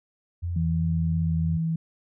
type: tone with vibrato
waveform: sine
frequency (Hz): 85.3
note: F2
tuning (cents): -40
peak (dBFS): -26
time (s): 0.42-1.58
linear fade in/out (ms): 20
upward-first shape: sine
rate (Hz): 2.9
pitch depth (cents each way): 34
type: tone with pitch glide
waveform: sine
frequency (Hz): 164.81 to 163.11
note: E3 to E3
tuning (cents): 0 to -18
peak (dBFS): -23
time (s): 0.56-1.76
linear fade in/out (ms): 5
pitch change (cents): -18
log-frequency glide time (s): 0.8-1.27
effects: none